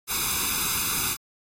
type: noise with comb filter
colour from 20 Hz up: white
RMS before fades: -26 dBFS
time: 0.07-1.17 s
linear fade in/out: 50 ms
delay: 0.8 ms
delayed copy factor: +1
effects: AAC 48 kbps